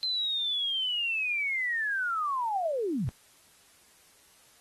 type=linear sweep; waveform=sine; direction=down; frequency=4112 to 92.5 Hz; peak=-27 dBFS; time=0.03-3.09 s; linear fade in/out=0 ms; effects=white hiss -60 dBFS RMS until 4.6 s + AAC 32 kbps